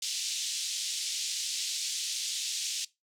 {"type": "band-pass noise", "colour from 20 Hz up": "white", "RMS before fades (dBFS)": -34, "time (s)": [0.02, 2.85], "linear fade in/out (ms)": 5, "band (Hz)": [3000, 7400], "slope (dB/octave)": 24, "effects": ["noise-tail reverb RT60 0.2 s tail -20 dB re dry"]}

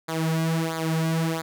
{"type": "tone with flanger", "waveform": "sawtooth", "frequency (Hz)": 162.1, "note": "E3", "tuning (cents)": -29, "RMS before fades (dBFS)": -25, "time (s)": [0.08, 1.42], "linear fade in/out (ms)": 10, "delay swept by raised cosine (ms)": [0.35, 3.95], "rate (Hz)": 1.5, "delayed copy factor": -0.8, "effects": []}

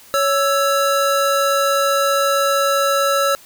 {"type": "tone pair together", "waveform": "square", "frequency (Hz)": [557, 1324.8], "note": ["C#5", "E6"], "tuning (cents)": [8, 8], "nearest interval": "octave + minor third", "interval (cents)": 1500, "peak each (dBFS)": -18, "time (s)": [0.14, 3.35], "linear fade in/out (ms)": 0, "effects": ["white hiss -45 dBFS RMS until 3.45 s"]}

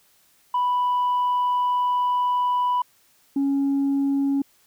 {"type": "tone pair in turn", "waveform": "sine", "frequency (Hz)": [987.8, 277.2], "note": ["B5", "C#4"], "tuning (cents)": [0, 0], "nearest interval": "octave + minor seventh", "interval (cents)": 2200, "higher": "first", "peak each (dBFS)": -17, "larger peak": "neither", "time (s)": [[0.54, 2.82], [3.36, 4.42]], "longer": "first", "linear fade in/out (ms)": 5, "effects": ["tanh soft clip ceiling -17 dBFS", "white hiss -60 dBFS RMS until 4.66 s"]}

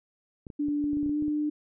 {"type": "clicks", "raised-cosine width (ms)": 3, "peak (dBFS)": -28, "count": 11, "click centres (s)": [0.468, 0.502, 0.685, 0.841, 0.932, 0.971, 1.03, 1.062, 1.094, 1.224, 1.281]}
{"type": "tone with pitch glide", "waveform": "sine", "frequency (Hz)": [292.5, 299.2], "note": ["D4", "D4"], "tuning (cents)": [-7, 32], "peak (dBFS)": -25, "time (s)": [0.59, 1.5], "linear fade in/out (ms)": 10, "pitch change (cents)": 39, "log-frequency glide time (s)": [1.1, 1.18]}
{"effects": []}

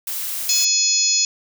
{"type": "noise", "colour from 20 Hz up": "blue", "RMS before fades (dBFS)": -26, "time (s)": [0.07, 0.65], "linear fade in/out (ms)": 5}
{"type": "harmonic tone", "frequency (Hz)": 850, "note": "G#5", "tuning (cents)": 40, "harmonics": [3, 4, 5, 6, 7, 8], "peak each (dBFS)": [-28, -29, -23, -21, -26, -18], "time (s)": [0.49, 1.25], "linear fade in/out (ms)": 2}
{"effects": []}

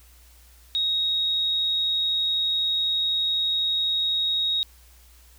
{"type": "tone", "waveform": "sine", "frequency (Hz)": 3768, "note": "A#7", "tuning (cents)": 18, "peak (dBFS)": -21, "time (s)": [0.75, 4.63], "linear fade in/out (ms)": 0, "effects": ["added 60 Hz sine -51 dBFS peak until 5.38 s", "white hiss -56 dBFS RMS until 5.38 s"]}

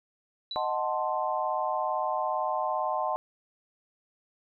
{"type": "tone with exponential decay", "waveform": "sine", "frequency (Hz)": 3947, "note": "B7", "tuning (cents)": -2, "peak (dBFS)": -31, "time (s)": [0.51, 0.76], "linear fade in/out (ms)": 2, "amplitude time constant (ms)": 54}
{"type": "chord", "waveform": "sine", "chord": "D# diminished seventh", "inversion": "none", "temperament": "equal", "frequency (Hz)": [622.3, 740, 880, 1046.5], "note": ["D#5", "F#5", "A5", "C6"], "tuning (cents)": [0, 0, 0, 0], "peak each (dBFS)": -32, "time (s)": [0.56, 3.16], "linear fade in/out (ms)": 0}
{"effects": []}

